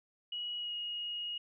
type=tone with pitch glide; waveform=sine; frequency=2912 to 2879 Hz; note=F#7 to F#7; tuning=-28 to -48 cents; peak=-36 dBFS; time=0.32-1.38 s; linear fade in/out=5 ms; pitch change=-20 cents; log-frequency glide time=0.58-0.74 s; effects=none